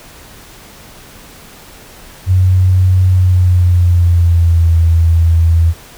sine tone with pitch glide, 92.5 to 82.89 Hz, F#2 to E2, 0 to +10 cents, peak -6 dBFS, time 2.26-5.74 s, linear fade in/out 50 ms, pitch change -190 cents, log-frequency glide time 3.09-4.73 s, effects pink hiss -37 dBFS RMS until 5.97 s

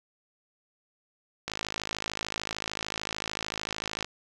click train, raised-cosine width 0.2 ms, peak -14 dBFS, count 138, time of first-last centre 1.48-4.046 s, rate 53.4 Hz, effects none

